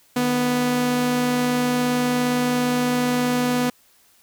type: tone pair together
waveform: sawtooth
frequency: 152.03 / 246.9 Hz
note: D#3 / B3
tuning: -40 / 0 cents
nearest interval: minor sixth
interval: 840 cents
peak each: -26 / -15 dBFS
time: 0.16-3.7 s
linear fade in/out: 5 ms
effects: white hiss -57 dBFS RMS until 4.22 s